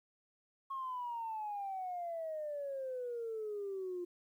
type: exponential sweep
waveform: sine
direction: down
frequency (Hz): 1092 to 349.2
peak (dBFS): -37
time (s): 0.7-4.05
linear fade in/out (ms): 10
effects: tanh soft clip ceiling -33 dBFS + 12-bit